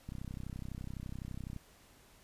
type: click train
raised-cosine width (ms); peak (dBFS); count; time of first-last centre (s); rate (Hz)
5; -30; 48; 0.09-1.563; 31.9
effects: pink hiss -62 dBFS RMS until 2.23 s + resampled to 32000 Hz